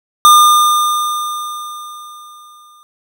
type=tone with exponential decay; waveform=square; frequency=1207 Hz; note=D6; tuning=47 cents sharp; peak=-3 dBFS; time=0.25-2.83 s; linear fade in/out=0 ms; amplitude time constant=560 ms; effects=none